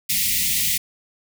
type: band-stop noise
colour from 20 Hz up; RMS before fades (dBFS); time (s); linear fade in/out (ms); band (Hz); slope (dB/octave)
white; -21; 0.09-0.78; 10; 240 to 1900; 96
effects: none